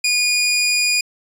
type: tone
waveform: 20% pulse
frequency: 2448 Hz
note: D#7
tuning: 29 cents flat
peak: -10 dBFS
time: 0.04-1.01 s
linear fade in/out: 5 ms
effects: resampled to 32000 Hz